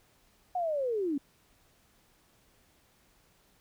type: linear sweep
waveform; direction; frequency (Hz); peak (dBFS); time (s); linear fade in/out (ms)
sine; down; 740 to 266.2; -28; 0.55-1.18; 5
effects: pink hiss -66 dBFS RMS until 3.6 s